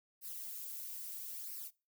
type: noise with flanger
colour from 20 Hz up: violet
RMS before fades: -45 dBFS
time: 0.21-1.71 s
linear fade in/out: 50 ms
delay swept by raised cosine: 0.28 to 3.08 ms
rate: 0.76 Hz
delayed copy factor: -0.55
effects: noise-tail reverb RT60 0.3 s tail -22 dB re dry